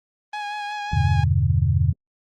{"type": "tone with vibrato", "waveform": "sawtooth", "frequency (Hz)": 830.6, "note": "G#5", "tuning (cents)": 0, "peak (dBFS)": -23, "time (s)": [0.33, 1.24], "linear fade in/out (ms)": 5, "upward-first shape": "sine", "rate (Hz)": 5.5, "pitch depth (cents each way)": 23}
{"type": "chord", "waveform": "sine", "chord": "E minor seventh", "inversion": "none", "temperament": "equal with one note detuned", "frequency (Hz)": [82.41, 98, 124.04, 146.83], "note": ["E2", "G2", "B2", "D3"], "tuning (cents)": [0, 0, 8, 0], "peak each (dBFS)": [-21, -21, -22, -23], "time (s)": [0.93, 1.93], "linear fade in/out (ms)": 5}
{"effects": ["low-pass 4000 Hz 12 dB/octave", "Opus 24 kbps"]}